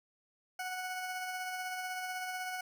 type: tone with tremolo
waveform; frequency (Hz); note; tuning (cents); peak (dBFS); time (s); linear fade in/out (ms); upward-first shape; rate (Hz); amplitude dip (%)
20% pulse; 738; F#5; -5; -31; 0.59-2.61; 5; sine; 16; 30
effects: none